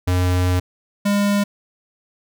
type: tone pair in turn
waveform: square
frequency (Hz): 90.4 / 202.9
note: F#2 / G#3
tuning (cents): -40 / -40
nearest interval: octave + major second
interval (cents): 1400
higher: second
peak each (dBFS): -16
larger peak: neither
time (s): 0.07-0.6 / 1.05-1.44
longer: first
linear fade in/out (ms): 10
effects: none